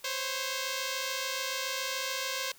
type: tone pair together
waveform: 5% pulse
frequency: 516 / 543 Hz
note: C5 / C#5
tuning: -24 / -36 cents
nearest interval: minor second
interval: 88 cents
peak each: -23 dBFS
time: 0.04-2.52 s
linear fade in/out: 5 ms
effects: white hiss -57 dBFS RMS until 2.58 s